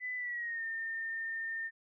sine tone with pitch glide, 2000 to 1812.9 Hz, B6 to A#6, +21 to -49 cents, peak -35 dBFS, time 0-1.71 s, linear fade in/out 50 ms, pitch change -170 cents, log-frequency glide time 0.16-0.64 s, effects none

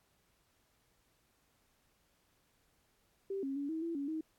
sine tone with pitch steps, 390.8 / 271.9 / 283.2 / 320.7 / 334.5 / 281.3 / 316.4 Hz, G4 / C#4 / C#4 / E4 / E4 / C#4 / D#4, -5 / -33 / +37 / -48 / +25 / +26 / +29 cents, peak -35 dBFS, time 3.3-4.21 s, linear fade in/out 5 ms, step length 130 ms, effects pink hiss -74 dBFS RMS until 4.38 s + AAC 64 kbps

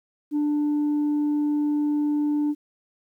sine tone, 295.5 Hz, D4, 11 cents sharp, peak -18 dBFS, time 0.31-2.55 s, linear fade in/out 50 ms, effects tanh soft clip ceiling -19 dBFS + 10-bit

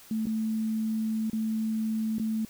sine tone with dropouts, 220 Hz, A3, in tune, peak -26 dBFS, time 0.11-2.45 s, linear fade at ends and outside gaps 2 ms, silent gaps 0.257-0.268 / 1.299-1.331 / 2.184-2.197 s, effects white hiss -52 dBFS RMS until 2.49 s

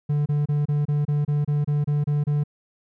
triangle tone bursts, 146.9 Hz, D3, 1 cent sharp, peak -17 dBFS, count 12, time 0.09-2.438 s, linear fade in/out 10 ms, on 170 ms, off 28 ms, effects none

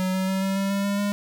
square tone with pitch steps, 186 / 188.38 / 190.79 / 193.23 / 195.7 / 198.2 / 200.7 / 203.3 Hz, F#3 / F#3 / G3 / G3 / G3 / G3 / G3 / G#3, +9 / +31 / -47 / -25 / -3 / +19 / +41 / -37 cents, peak -23 dBFS, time 0-1.12 s, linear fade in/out 0 ms, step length 140 ms, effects none

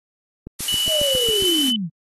click train, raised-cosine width 3 ms, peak -20 dBFS, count 8, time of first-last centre 0.47-1.424 s, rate 7.34 Hz
blue noise, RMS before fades -24 dBFS, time 0.59-1.71 s, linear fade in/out 10 ms
sine tone with pitch glide, 2960 to 3020 Hz, F#7 to F#7, 0 to +35 cents, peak -19 dBFS, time 0.68-1.76 s, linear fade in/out 2 ms, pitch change +35 cents, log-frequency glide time 1.32-1.42 s
sine linear sweep, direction down, 655 to 149.5 Hz, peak -22 dBFS, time 0.87-1.9 s, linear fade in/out 50 ms
effects AAC 32 kbps

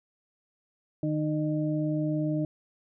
harmonic tone, 152.9 Hz, D#3, 30 cents flat, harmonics 1 / 2 / 4, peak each -29 / -28 / -35 dBFS, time 1.03-2.45 s, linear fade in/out 2 ms, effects none

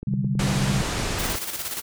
click train, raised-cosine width 3 ms, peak -20 dBFS, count 11, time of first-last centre 0.03-1.106 s, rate 9.29 Hz
sine chord, C suspended second, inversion none, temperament equal, 130.81 / 146.83 / 196 Hz, C3 / D3 / G3, 0 / 0 / 0 cents, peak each -25 / -27 / -25 dBFS, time 0.07-0.82 s, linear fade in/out 5 ms
pink low-pass noise, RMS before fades -27 dBFS, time 0.39-1.36 s, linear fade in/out 5 ms, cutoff 9200 Hz, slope 24 dB/octave
white noise with tremolo, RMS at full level -29 dBFS, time 1.18-1.82 s, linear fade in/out 20 ms, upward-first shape square, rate 17 Hz, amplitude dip 50%
effects none

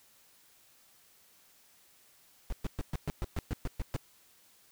brown noise bursts, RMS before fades -32 dBFS, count 11, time 2.5-3.964 s, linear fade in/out 0 ms, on 24 ms, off 120 ms, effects white hiss -63 dBFS RMS until 4.71 s

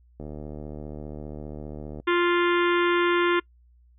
click train, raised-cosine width 2 ms, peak -24 dBFS, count 136, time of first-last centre 0.2-2 s, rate 75 Hz
harmonic tone, 349.2 Hz, F4, in tune, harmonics 1 / 3 / 4 / 5 / 6 / 7 / 8 / 9 / 10, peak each -21 / -27 / -29 / -31 / -32 / -37 / -37 / -39 / -39 dBFS, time 2.07-3.4 s, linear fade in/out 10 ms
effects noise-tail reverb RT60 0.1 s tail -24 dB re dry + added 60 Hz sine -54 dBFS peak until 3.98 s

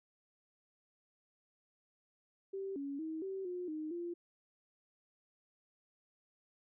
sine tone with pitch steps, 388.7 / 280 / 318.3 / 384.6 / 358.5 / 309.7 / 345.6 Hz, G4 / C#4 / D#4 / G4 / F4 / D#4 / F4, -15 / +18 / +39 / -33 / +45 / -8 / -18 cents, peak -38 dBFS, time 2.53-4.14 s, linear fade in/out 10 ms, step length 230 ms, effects none

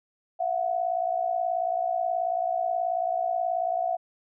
sine tone pair together, 674.5 / 733 Hz, E5 / F#5, +40 / -16 cents, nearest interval minor second, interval 144 cents, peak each -27 dBFS, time 0.39-3.97 s, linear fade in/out 20 ms, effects none

